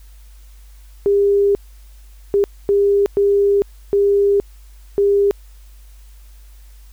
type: tone bursts at uneven times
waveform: sine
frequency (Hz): 402.1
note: G4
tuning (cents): +44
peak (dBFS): -11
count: 6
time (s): 1.06-1.55 / 2.34-2.44 / 2.69-3.06 / 3.17-3.62 / 3.93-4.4 / 4.98-5.31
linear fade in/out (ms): 0
effects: added 50 Hz sine -39 dBFS peak until 6.92 s + white hiss -54 dBFS RMS until 6.92 s